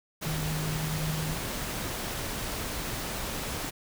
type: tone in noise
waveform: sine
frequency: 155.5 Hz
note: D#3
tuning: 1 cent flat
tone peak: -30 dBFS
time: 0.25-1.35 s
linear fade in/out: 20 ms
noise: pink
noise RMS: -34 dBFS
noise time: 0.21-3.71 s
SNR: +1 dB
effects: none